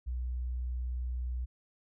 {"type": "tone", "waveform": "sine", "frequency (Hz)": 61.74, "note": "B1", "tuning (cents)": 0, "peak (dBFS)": -32, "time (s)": [0.06, 1.46], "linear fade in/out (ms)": 20, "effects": []}